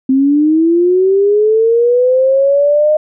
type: linear sweep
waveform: sine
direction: up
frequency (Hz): 259.8 to 616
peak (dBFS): -7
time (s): 0.09-2.97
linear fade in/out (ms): 5
effects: none